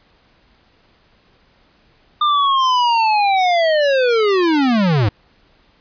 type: linear sweep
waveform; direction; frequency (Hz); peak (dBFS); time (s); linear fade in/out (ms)
square; down; 1210 to 95.3; -13; 2.21-5.09; 5
effects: pink hiss -55 dBFS RMS until 5.8 s + resampled to 11025 Hz